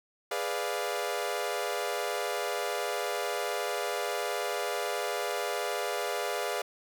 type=chord; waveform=sawtooth; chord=G# diminished seventh; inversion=none; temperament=equal; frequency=415.3 / 493.9 / 587.3 / 698.5 Hz; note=G#4 / B4 / D5 / F5; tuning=0 / 0 / 0 / 0 cents; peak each=-32 dBFS; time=0.31-6.62 s; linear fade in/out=5 ms; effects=none